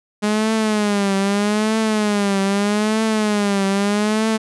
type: tone with vibrato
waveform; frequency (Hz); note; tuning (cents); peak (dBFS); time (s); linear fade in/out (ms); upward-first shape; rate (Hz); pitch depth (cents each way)
sawtooth; 207.7; G#3; 0; -12; 0.22-4.38; 20; triangle; 0.8; 120
effects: resampled to 24000 Hz